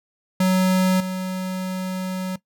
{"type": "tone with level steps", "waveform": "square", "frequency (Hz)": 186, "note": "F#3", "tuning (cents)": 9, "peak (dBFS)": [-16, -25], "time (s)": [0.4, 2.36], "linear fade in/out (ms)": 5, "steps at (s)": 1, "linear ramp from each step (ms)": 5, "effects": ["noise-tail reverb RT60 0.1 s tail -18 dB re dry"]}